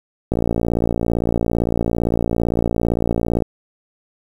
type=click train; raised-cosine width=2 ms; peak=-5 dBFS; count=180; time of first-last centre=0.32-3.422 s; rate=57.7 Hz; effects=7-bit